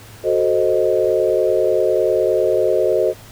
sine chord, F# diminished seventh, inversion none, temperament equal, 370 / 440 / 523.3 / 622.3 Hz, F#4 / A4 / C5 / Eb5, 0 / 0 / 0 / 0 cents, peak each -19 dBFS, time 0.23-3.14 s, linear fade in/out 50 ms, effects added 107 Hz sine -42 dBFS peak until 3.31 s + pink hiss -42 dBFS RMS until 3.31 s

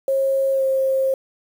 sine tone with pitch glide, 540 to 532.6 Hz, C#5 to C5, -45 to +31 cents, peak -16 dBFS, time 0.08-1.14 s, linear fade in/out 2 ms, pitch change -24 cents, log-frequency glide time 0.53-0.64 s, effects 7-bit

